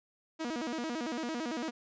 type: tone with vibrato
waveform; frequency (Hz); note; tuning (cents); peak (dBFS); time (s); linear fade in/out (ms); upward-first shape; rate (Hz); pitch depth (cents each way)
sawtooth; 277.2; C#4; 0; -30; 0.39-1.71; 20; square; 8.9; 250
effects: resampled to 16000 Hz